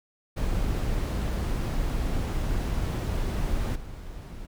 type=noise with level steps; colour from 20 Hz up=brown; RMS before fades=-27 / -39 dBFS; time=0.36-4.47 s; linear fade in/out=20 ms; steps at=3.75 s; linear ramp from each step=10 ms; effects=none